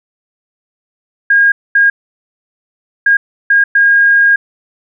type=tone bursts at uneven times; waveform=sine; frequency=1626 Hz; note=G#6; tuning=37 cents flat; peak=-5 dBFS; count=5; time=1.3-1.52 / 1.75-1.9 / 3.06-3.17 / 3.5-3.64 / 3.75-4.36 s; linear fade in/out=5 ms; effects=none